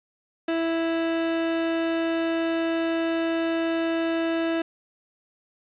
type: tone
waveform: 30% pulse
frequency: 329.6 Hz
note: E4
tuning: in tune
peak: -20 dBFS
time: 0.48-4.62 s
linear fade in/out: 5 ms
effects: resampled to 8000 Hz + 8-bit